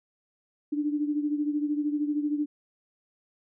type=beating tone pair; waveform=sine; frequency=293.7 / 306.7 Hz; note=D4 / D#4; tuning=0 / -25 cents; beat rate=13 Hz; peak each=-26 / -32 dBFS; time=0.72-2.46 s; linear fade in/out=10 ms; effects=none